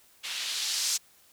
violet noise with low-pass filter sweep, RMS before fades -31 dBFS, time 0.23-0.98 s, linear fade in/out 20 ms, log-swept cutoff 2900 to 6100 Hz, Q 1.5, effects white hiss -60 dBFS RMS until 1.32 s

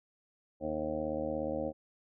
harmonic tone, 77 Hz, D#2, 17 cents flat, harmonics 1 / 2 / 3 / 4 / 6 / 7 / 8 / 9 / 10, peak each -46 / -47 / -41 / -39 / -44 / -35 / -44 / -47 / -46 dBFS, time 0.6-1.73 s, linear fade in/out 50 ms, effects none

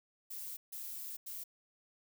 violet noise bursts at uneven times, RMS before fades -44 dBFS, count 3, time 0.3-0.57 / 0.72-1.17 / 1.26-1.44 s, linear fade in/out 10 ms, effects none

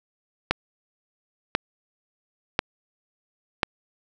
click train, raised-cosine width 0.3 ms, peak -3 dBFS, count 4, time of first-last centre 0.51-3.632 s, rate 0.961 Hz, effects none

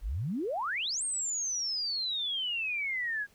sine exponential two-way sweep, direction up then down, 38.89 to 8700 to 1623 Hz, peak -30 dBFS, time 0.01-3.27 s, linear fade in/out 50 ms, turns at 1.03 s, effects pink hiss -64 dBFS RMS until 3.34 s

